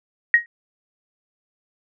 sine tone with exponential decay, 1884 Hz, A#6, 18 cents sharp, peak -6 dBFS, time 0.34-0.46 s, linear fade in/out 1 ms, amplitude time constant 25 ms, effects none

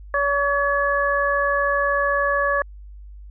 harmonic tone, 567 Hz, C#5, 39 cents sharp, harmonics 1 / 2 / 3, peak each -22 / -22 / -22 dBFS, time 0.14-2.62 s, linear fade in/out 2 ms, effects added 50 Hz sine -37 dBFS peak until 3.3 s

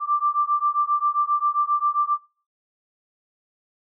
sine beating tone pair, 1174.7 / 1182.2 Hz, D6 / D6, 0 / +11 cents, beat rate 7.5 Hz, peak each -22 dBFS, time 0-2.18 s, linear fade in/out 50 ms, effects noise-tail reverb RT60 0.4 s tail -22 dB re dry

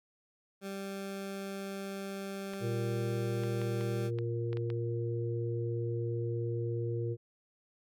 20% pulse tone, 196 Hz, G3, in tune, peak -33 dBFS, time 0.61-4.11 s, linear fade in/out 50 ms
clicks, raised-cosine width 0.3 ms, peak -29 dBFS, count 8, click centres 2.536 / 3.436 / 3.616 / 3.81 / 4.187 / 4.53 / 4.571 / 4.702 s
harmonic tone, 117 Hz, A#2, 7 cents sharp, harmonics 1 / 3 / 4, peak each -33 / -38 / -39 dBFS, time 2.6-7.17 s, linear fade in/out 50 ms
effects none

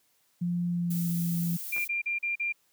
sine tone with pitch glide, 174.61 to 171.12 Hz, F3 to F3, 0 to -35 cents, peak -26 dBFS, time 0.41-1.57 s, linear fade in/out 10 ms, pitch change -35 cents, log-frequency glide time 0.67-1.08 s
violet noise, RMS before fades -38 dBFS, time 0.9-1.88 s, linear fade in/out 10 ms
sine tone bursts, 2387 Hz, D7, 28 cents sharp, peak -27 dBFS, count 5, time 1.72-2.526 s, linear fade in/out 10 ms, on 130 ms, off 39 ms
clicks, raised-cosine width 0.5 ms, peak -29 dBFS, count 2, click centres 1.765 / 1.781 s
effects white hiss -69 dBFS RMS until 2.72 s + high-pass 80 Hz 12 dB/octave

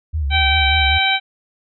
sine tone with vibrato, 73.7 Hz, D2, 7 cents sharp, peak -17 dBFS, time 0.13-0.99 s, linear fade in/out 20 ms, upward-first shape sine, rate 5.1 Hz, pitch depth 130 cents each way
harmonic tone, 774 Hz, G5, 22 cents flat, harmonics 1 / 2 / 3 / 4 / 5, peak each -20 / -22 / -18 / -21 / -21 dBFS, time 0.3-1.2 s, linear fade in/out 50 ms
effects none

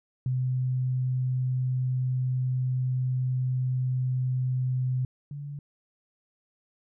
sine tone pair in turn, 127.9 / 143.56 Hz, C3 / D3, -39 / -39 cents, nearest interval major second, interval 200 cents, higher second, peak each -24 / -34 dBFS, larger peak first, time 0.26-5.05 / 5.31-5.59 s, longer first, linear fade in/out 2 ms, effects none

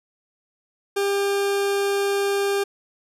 40% pulse tone, 399.3 Hz, G4, 32 cents sharp, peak -19 dBFS, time 0.96-2.64 s, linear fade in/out 10 ms, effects resampled to 32000 Hz

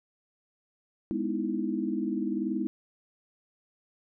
sine chord, E major seventh, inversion first, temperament just, 206 / 247.2 / 309 / 329.6 Hz, G#3 / B3 / D#4 / E4, -14 / +2 / -12 / 0 cents, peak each -33 dBFS, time 1.11-2.67 s, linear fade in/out 0 ms, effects none

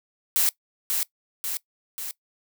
blue noise with echo, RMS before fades -21 dBFS, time 0.36-0.49 s, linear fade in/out 0 ms, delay 540 ms, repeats 3, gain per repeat -4 dB, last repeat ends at 2.11 s, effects noise-tail reverb RT60 0.1 s tail -20 dB re dry

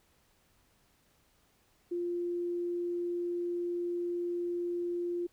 sine tone, 348.9 Hz, F4, 2 cents flat, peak -31 dBFS, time 1.91-5.27 s, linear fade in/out 10 ms, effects pink hiss -69 dBFS RMS until 5.32 s

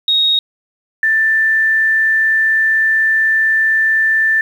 sine tone pair in turn, 3755 / 1772.1 Hz, A#7 / A6, +12 / +12 cents, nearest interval octave + minor second, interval 1300 cents, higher first, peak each -10 dBFS, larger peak neither, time 0.08-0.39 / 1.03-4.41 s, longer second, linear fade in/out 2 ms, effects 7-bit

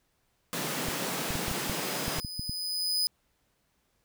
pink high-pass noise, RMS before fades -33 dBFS, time 0.53-2.2 s, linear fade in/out 0 ms, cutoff 140 Hz, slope 48 dB/octave
40% pulse tone with exponential growth, 4994 Hz, D#8, 6 cents sharp, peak -23 dBFS, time 0.72-3.07 s, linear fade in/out 0 ms, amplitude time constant 510 ms
clicks, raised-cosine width 5 ms, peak -23 dBFS, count 11, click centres 0.885 / 1.306 / 1.354 / 1.482 / 1.513 / 1.697 / 2.081 / 2.186 / 2.248 / 2.395 / 2.495 s
effects pink hiss -73 dBFS RMS until 4.04 s

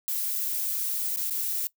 violet noise with dropouts, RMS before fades -29 dBFS, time 0.08-1.67 s, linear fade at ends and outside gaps 0 ms, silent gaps 0.354-0.358 / 1.161-1.172 / 1.297-1.308 s, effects noise-tail reverb RT60 0.1 s tail -20 dB re dry

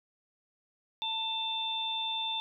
harmonic tone, 890 Hz, A5, 20 cents sharp, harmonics 1 / 3 / 4, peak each -37 / -43 / -32 dBFS, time 1.02-2.4 s, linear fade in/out 0 ms, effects none

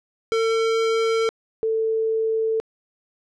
square / sine tone pair in turn, 450.7 / 444.5 Hz, A4 / A4, +42 / +18 cents, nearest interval unison, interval 24 cents, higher first, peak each -19 dBFS, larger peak neither, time 0.32-1.29 / 1.63-2.6 s, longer neither, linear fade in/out 0 ms, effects low-pass 5000 Hz 12 dB/octave

